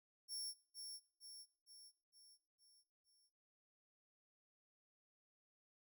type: tone with echo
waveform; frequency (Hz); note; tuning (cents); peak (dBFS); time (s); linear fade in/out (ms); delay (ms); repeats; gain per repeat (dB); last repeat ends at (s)
25% pulse; 5470; F8; -37; -40; 0.28-0.54; 50; 460; 6; -5; 3.3
effects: noise-tail reverb RT60 0.5 s tail -18 dB re dry